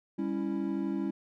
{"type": "chord", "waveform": "triangle", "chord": "C# diminished", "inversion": "second", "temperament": "equal with one note detuned", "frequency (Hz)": [199.08, 277.2, 329.6], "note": ["G3", "C#4", "E4"], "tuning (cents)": [27, 0, 0], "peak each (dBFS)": -32, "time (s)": [0.18, 1.11], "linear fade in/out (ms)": 10, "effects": []}